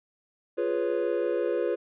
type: chord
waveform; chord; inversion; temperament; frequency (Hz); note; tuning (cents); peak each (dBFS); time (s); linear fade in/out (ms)
triangle; C# dominant seventh; first; equal; 349.2 / 415.3 / 493.9 / 554.4; E#4 / G#4 / B4 / C#5; 0 / 0 / 0 / 0; -28 / -29 / -27 / -30; 0.57-1.76; 20
effects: resampled to 8000 Hz